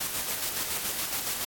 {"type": "noise with tremolo", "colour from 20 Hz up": "white", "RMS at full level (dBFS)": -30, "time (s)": [0, 1.45], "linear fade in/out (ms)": 10, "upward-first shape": "square", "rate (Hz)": 7.1, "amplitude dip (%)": 35, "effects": ["AAC 64 kbps"]}